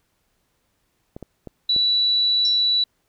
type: clicks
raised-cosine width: 2 ms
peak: -21 dBFS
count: 4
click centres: 1.165 / 1.227 / 1.473 / 1.763 s
type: tone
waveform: sine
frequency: 3943 Hz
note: B7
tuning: 4 cents flat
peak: -16 dBFS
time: 1.69-2.84 s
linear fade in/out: 5 ms
type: tone with exponential decay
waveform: sine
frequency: 5460 Hz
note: F8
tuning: 40 cents flat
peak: -24 dBFS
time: 2.45-2.68 s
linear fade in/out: 1 ms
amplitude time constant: 48 ms
effects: pink hiss -69 dBFS RMS until 3.08 s